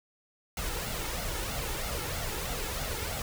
pink noise with flanger, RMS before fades -34 dBFS, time 0.57-3.22 s, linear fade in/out 2 ms, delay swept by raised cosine 1.4 to 2.32 ms, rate 3.1 Hz, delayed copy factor +0.6, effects none

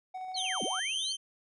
triangle tone with tremolo, 746 Hz, F#5, 14 cents sharp, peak -34 dBFS, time 0.14-0.8 s, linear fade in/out 10 ms, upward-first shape square, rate 14 Hz, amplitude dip 25%
sine linear two-way sweep, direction down then up, 4535 to 169.5 to 4535 Hz, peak -34 dBFS, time 0.34-1.13 s, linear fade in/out 10 ms, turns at 0.63 s
sawtooth tone with pitch glide, 3136 to 3118 Hz, G7 to G7, 0 to -10 cents, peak -30 dBFS, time 0.36-1.17 s, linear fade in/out 20 ms, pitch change -10 cents, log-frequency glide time 0.53-0.71 s
effects resampled to 24000 Hz

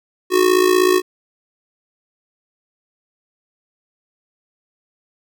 square tone with amplitude modulation, 367.5 Hz, F#4, 12 cents flat, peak -9 dBFS, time 0.3-1.02 s, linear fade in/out 50 ms, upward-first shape sine, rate 56.3 Hz, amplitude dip 75%, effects none

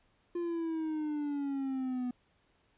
triangle exponential sweep, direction down, 349.2 to 246 Hz, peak -30 dBFS, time 0.35-2.11 s, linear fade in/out 5 ms, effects pink hiss -71 dBFS RMS until 2.77 s + resampled to 8000 Hz

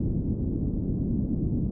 white low-pass noise, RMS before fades -27 dBFS, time 0-1.71 s, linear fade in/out 5 ms, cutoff 270 Hz, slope 24 dB/octave, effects none

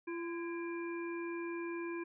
harmonic tone with a mistuned harmonic, 340.6 Hz, F4, 43 cents flat, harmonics 1 / 3 / 5 / 7, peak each -38 / -48 / -50 / -49 dBFS, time 0.07-2.04 s, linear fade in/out 10 ms, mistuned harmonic 5, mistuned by -66 cents, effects none

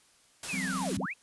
white noise, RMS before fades -38 dBFS, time 0.43-0.97 s, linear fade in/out 2 ms
sine linear two-way sweep, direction down then up, 2707 to 69.3 to 2707 Hz, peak -33 dBFS, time 0.48-1.14 s, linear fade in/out 20 ms, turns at 0.98 s
sine chord, F suspended second, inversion none, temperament equal with one note detuned, 174.61 / 191.96 / 261.6 Hz, F3 / G3 / C4, 0 / -36 / 0 cents, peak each -39 / -35 / -37 dBFS, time 0.53-1.06 s, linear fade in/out 5 ms
effects white hiss -63 dBFS RMS until 1.22 s + resampled to 24000 Hz

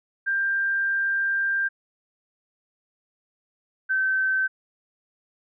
sine tone pair in turn, 1587 / 1541.8 Hz, G6 / G6, +21 / -29 cents, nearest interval minor second, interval 50 cents, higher first, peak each -21 / -20 dBFS, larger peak second, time 0.26-1.69 / 3.89-4.48 s, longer first, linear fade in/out 20 ms, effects none

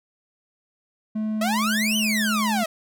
triangle tone with pitch glide, 216.1 to 214.6 Hz, A3 to A3, -31 to -43 cents, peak -21 dBFS, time 1.15-2.64 s, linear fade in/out 10 ms, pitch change -12 cents, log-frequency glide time 1.44-2.3 s
sawtooth exponential two-way sweep, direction up then down, 626 to 3100 to 626 Hz, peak -19 dBFS, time 1.41-2.66 s, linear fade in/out 5 ms, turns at 1.97 s
effects none

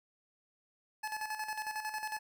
25% pulse tone with tremolo, 860 Hz, A5, 40 cents flat, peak -31 dBFS, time 1.03-2.19 s, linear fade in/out 10 ms, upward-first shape square, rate 11 Hz, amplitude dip 60%, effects none

